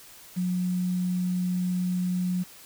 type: tone with quantisation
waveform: sine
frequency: 180.8 Hz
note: F#3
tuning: 40 cents flat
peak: -24 dBFS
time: 0.36-2.44 s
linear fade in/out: 20 ms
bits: 8
effects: white hiss -49 dBFS RMS until 2.65 s